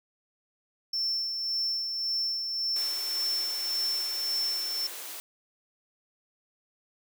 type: tone with tremolo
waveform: triangle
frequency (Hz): 5380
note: E8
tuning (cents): +34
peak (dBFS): -25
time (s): 0.93-4.87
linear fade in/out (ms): 5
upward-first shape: sine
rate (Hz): 1.8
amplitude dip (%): 40
type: high-pass noise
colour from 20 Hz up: white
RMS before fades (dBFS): -40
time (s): 2.76-5.2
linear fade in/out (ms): 0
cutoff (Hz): 290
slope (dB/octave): 48
effects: none